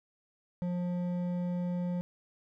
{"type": "tone with hard clipping", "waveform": "sine", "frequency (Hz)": 177.3, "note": "F3", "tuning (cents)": 26, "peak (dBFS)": -32, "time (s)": [0.62, 2.01], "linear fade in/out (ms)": 0, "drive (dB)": 8, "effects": []}